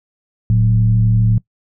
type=tone with frequency modulation; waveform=sine; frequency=111.9 Hz; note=A2; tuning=30 cents sharp; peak=-10 dBFS; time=0.5-1.38 s; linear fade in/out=0 ms; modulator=72.1 Hz; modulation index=0.61; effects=noise-tail reverb RT60 0.1 s tail -20 dB re dry